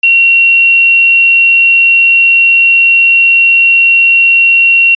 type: tone with quantisation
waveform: sine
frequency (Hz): 2738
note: F7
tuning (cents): -35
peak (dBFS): -3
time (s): 0.03-4.95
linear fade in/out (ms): 5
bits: 5
effects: resampled to 11025 Hz